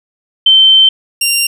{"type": "tone pair in turn", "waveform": ["sine", "15% pulse"], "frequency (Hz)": [3100, 2775], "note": ["G7", "F7"], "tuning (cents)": [-20, -12], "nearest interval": "major second", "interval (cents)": 192, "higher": "first", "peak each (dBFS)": -3, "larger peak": "neither", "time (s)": [[0.46, 0.89], [1.21, 1.47]], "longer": "first", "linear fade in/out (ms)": 5, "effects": []}